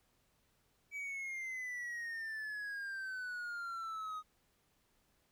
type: exponential sweep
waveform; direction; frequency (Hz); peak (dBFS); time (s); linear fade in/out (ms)
triangle; down; 2299 to 1244.5; -38; 0.91-4.23; 50
effects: pink hiss -75 dBFS RMS until 5.31 s